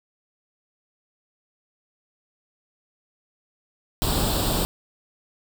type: noise with comb filter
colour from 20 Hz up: pink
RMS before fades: -23 dBFS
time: 4.02-4.65 s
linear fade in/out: 0 ms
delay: 0.24 ms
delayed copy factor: +0.7
effects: none